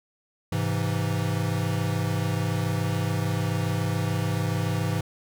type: chord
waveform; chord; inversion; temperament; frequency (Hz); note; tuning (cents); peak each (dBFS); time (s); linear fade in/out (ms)
square; Ab augmented; none; equal; 103.83 / 130.81 / 164.81; Ab2 / C3 / E3; 0 / 0 / 0; -28 / -31 / -29; 0.52-5.01; 5
effects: none